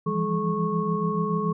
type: tone cluster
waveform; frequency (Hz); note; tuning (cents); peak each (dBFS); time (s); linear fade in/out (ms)
sine; 165.7 / 172.7 / 204 / 427.9 / 1099; E3 / F3 / G#3 / A4 / C#6; +9 / -19 / -31 / -48 / -15; -29; 0.06-1.53; 10
effects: none